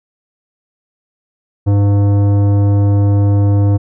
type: tone with tanh clipping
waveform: sine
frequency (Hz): 101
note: G#2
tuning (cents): -48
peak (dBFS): -10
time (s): 1.66-3.78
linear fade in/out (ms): 20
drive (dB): 14
effects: none